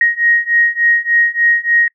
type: beating tone pair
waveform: sine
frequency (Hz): 1876 / 1879.4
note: A#6 / A#6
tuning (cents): +11 / +14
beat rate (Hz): 3.4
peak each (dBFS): -14 / -13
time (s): 0.01-1.88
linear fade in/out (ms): 2
effects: noise-tail reverb RT60 0.1 s tail -26 dB re dry